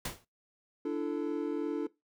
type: noise with exponential decay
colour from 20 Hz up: pink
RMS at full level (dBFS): -32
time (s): 0.05-0.25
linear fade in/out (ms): 5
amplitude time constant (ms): 42
type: chord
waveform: triangle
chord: D suspended second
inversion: none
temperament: equal with one note detuned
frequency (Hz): 293.7 / 336.6 / 440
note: D4 / E4 / A4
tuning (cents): 0 / +36 / 0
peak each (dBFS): -32 / -34 / -34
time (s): 0.85-1.87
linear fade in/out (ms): 5
effects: noise-tail reverb RT60 0.2 s tail -20 dB re dry